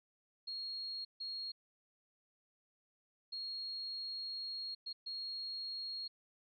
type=tone bursts at uneven times; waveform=sine; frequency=4282 Hz; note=C8; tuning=39 cents sharp; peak=-40 dBFS; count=5; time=0.47-1.05 / 1.2-1.52 / 3.32-4.75 / 4.86-4.93 / 5.06-6.08 s; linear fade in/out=10 ms; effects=none